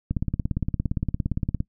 click train, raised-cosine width 5 ms, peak -12 dBFS, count 27, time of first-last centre 0.11-1.604 s, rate 17.4 Hz, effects noise-tail reverb RT60 0.1 s tail -22 dB re dry

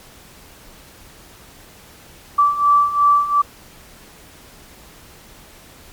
sine beating tone pair, 1159 / 1161.8 Hz, D6 / D6, -23 / -19 cents, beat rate 2.8 Hz, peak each -17 / -13 dBFS, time 2.38-3.42 s, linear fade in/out 10 ms, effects pink hiss -44 dBFS RMS until 5.92 s + MP3 96 kbps

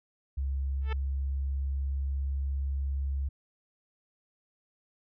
sine tone with pitch glide, 68 to 68.63 Hz, C#2 to C#2, -33 to -17 cents, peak -28 dBFS, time 0.37-3.29 s, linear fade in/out 10 ms, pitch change +16 cents, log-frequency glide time 0.58-2.42 s
10% pulse tone with exponential growth, 440.5 Hz, A4, 2 cents sharp, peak -25 dBFS, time 0.81-0.93 s, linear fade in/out 5 ms, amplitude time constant 25 ms
effects resampled to 11025 Hz

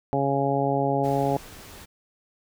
harmonic tone, 138.59 Hz, C#3, in tune, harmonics 1 / 2 / 3 / 4 / 5 / 6, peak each -28 / -28 / -28 / -28 / -28 / -28 dBFS, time 0.13-1.37 s, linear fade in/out 0 ms
pink noise, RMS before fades -44 dBFS, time 1.03-1.86 s, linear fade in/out 20 ms
effects none

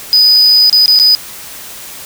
triangle tone with dropouts, 4978 Hz, D#8, in tune, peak -3 dBFS, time 0.13-1.15 s, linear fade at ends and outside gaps 0 ms, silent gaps 0.697-0.728 / 0.859-0.88 / 0.99-0.998 s, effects white hiss -29 dBFS RMS until 2.05 s

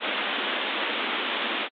white band-pass noise, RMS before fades -28 dBFS, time 0-1.69 s, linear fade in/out 50 ms, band 210 to 3600 Hz, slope 96 dB/octave, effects AAC 48 kbps

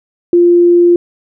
sine tone, 348 Hz, F4, 6 cents flat, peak -4 dBFS, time 0.33-0.96 s, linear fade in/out 2 ms, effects none

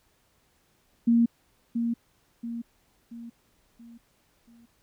sine tone with echo, 233.4 Hz, A#3, 2 cents sharp, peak -17 dBFS, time 1.07-1.26 s, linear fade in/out 10 ms, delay 680 ms, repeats 5, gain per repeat -7 dB, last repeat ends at 4.66 s, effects pink hiss -67 dBFS RMS until 4.82 s

